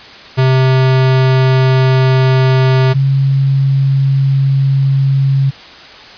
square / sine tone pair in turn, 130.81 / 136.26 Hz, C3 / C#3, 0 / -29 cents, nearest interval minor second, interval 71 cents, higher second, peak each -8 dBFS, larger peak neither, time 0.37-2.94 / 2.94-5.51 s, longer neither, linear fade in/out 20 ms, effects white hiss -34 dBFS RMS until 6.17 s + resampled to 11025 Hz

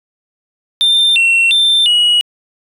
sine tone with pitch steps, 3592 / 2719 / 3571 / 2909 Hz, A7 / F7 / A7 / F#7, +35 / -47 / +25 / -30 cents, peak -5 dBFS, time 0.81-2.21 s, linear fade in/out 0 ms, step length 350 ms, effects tanh soft clip ceiling -7 dBFS

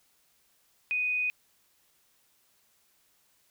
sine tone, 2489 Hz, D#7, in tune, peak -26 dBFS, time 0.91-1.3 s, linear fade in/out 0 ms, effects white hiss -68 dBFS RMS until 3.5 s

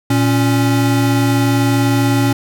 square tone pair together, 116.54 / 277.2 Hz, A#2 / C#4, 0 / 0 cents, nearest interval octave + minor third, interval 1500 cents, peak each -15 dBFS, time 0.1-2.33 s, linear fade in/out 5 ms, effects none

